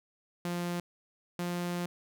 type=tone pair in turn; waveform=sawtooth; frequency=174.61 / 175.48 Hz; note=F3 / F3; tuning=0 / +9 cents; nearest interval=unison; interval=9 cents; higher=second; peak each=-28 dBFS; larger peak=neither; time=0.45-0.8 / 1.39-1.86 s; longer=second; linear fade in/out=2 ms; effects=none